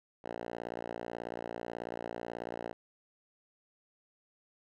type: tone with band-pass filter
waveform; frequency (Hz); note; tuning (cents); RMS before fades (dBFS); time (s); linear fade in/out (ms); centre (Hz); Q
5% pulse; 58.27; A#1; 0; -41; 0.24-2.73; 5; 660; 0.79
effects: none